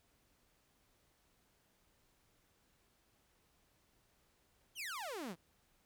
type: exponential sweep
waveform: sawtooth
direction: down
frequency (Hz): 3300 to 151.6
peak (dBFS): -38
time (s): 4.75-5.36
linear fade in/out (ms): 50
effects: pink hiss -74 dBFS RMS until 5.85 s